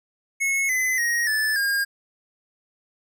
square tone with pitch steps, 2185 / 2027 / 1880.3 / 1744.3 / 1618.1 Hz, C#7 / B6 / A#6 / A6 / G#6, -26 / +45 / +14 / -16 / -46 cents, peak -21 dBFS, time 0.4-1.85 s, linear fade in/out 20 ms, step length 290 ms, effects none

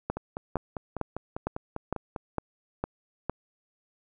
two click trains, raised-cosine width 1 ms, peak -14 / -19 dBFS, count 8 / 11, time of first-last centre 0.1-3.296 / 0.17-2.162 s, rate 2.19 / 5.02 Hz, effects none

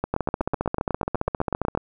two click trains, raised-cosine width 1 ms, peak -9 / -10 dBFS, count 25 / 15, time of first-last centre 0.14-1.751 / 0.04-1.775 s, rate 14.9 / 8.07 Hz, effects none

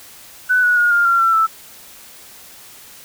sine tone with pitch steps, 1496 / 1465.2 / 1435.1 / 1405.5 / 1376.6 / 1348.3 / 1320.5 Hz, F#6 / F#6 / F6 / F6 / F6 / E6 / E6, +19 / -17 / +47 / +11 / -25 / +39 / +3 cents, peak -11 dBFS, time 0.49-1.47 s, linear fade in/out 20 ms, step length 140 ms, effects white hiss -41 dBFS RMS until 3.04 s

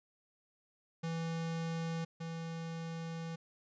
square tone pair in turn, 164.81 / 164.81 Hz, E3 / E3, 0 / 0 cents, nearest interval unison, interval 0 cents, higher neither, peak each -36 / -40 dBFS, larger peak first, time 1.03-2.05 / 2.2-3.36 s, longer second, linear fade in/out 10 ms, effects resampled to 16000 Hz

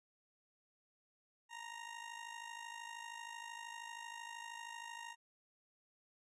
20% pulse tone with amplitude modulation, 932.3 Hz, A#5, in tune, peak -39 dBFS, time 1.49-5.16 s, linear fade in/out 50 ms, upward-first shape sine, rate 52.9 Hz, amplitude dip 70%, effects resampled to 24000 Hz

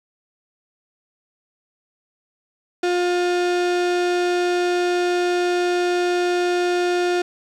35% pulse tone, 354.8 Hz, F4, 27 cents sharp, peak -16 dBFS, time 2.83-7.22 s, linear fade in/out 5 ms, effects low-pass 6000 Hz 12 dB/octave + 9-bit

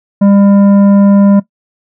triangle tone with tanh clipping, 200 Hz, G3, 35 cents sharp, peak -5 dBFS, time 0.21-1.4 s, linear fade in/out 10 ms, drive 14 dB, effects noise-tail reverb RT60 0.1 s tail -17 dB re dry

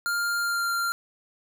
square tone with pitch glide, 1401 to 1385.7 Hz, F6 to F6, +5 to -14 cents, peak -25 dBFS, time 0.06-0.92 s, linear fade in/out 0 ms, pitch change -19 cents, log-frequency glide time 0.38-0.71 s, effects none

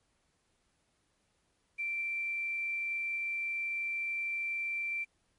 sine tone with quantisation, 2349 Hz, D7, in tune, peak -32 dBFS, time 1.78-5.05 s, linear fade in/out 20 ms, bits 10, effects pink hiss -75 dBFS RMS until 5.38 s + MP3 48 kbps

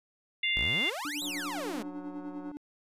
harmonic tone, 698.5 Hz, F5, in tune, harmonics 3 / 4 / 5, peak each -29 / -31 / -33 dBFS, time 0.43-0.9 s, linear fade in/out 5 ms
sawtooth exponential two-way sweep, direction up then down, 42.21 to 4085 to 193.1 Hz, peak -31 dBFS, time 0.56-1.83 s, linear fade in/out 10 ms, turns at 1.23 s
triangle tone with tremolo, 293.7 Hz, D4, in tune, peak -33 dBFS, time 1.05-2.57 s, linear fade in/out 0 ms, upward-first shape sine, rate 10 Hz, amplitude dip 65%
click train, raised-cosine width 1 ms, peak -35 dBFS, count 238, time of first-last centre 1.22-2.515 s, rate 183 Hz
effects resampled to 32000 Hz

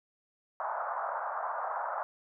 pink band-pass noise, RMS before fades -35 dBFS, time 0.6-2.03 s, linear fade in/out 0 ms, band 630 to 1400 Hz, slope 48 dB/octave, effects none

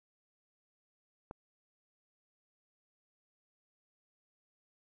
click, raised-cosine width 1 ms, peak -29 dBFS, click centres 1.311 s, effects none

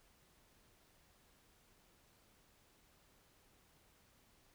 silence, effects pink hiss -70 dBFS RMS until 4.54 s

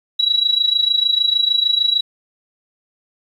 sine tone with amplitude modulation, 3898 Hz, B7, 23 cents flat, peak -10 dBFS, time 0.19-2.01 s, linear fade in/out 10 ms, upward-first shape sine, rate 26.6 Hz, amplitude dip 80%, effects 8-bit

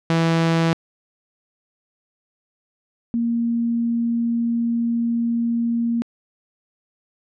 sawtooth / sine tone pair in turn, 164.81 / 233.6 Hz, E3 / A#3, 0 / +4 cents, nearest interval tritone, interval 604 cents, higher second, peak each -12 / -18 dBFS, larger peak first, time 0.1-0.73 / 3.14-6.02 s, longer second, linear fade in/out 0 ms, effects low-pass 5000 Hz 12 dB/octave

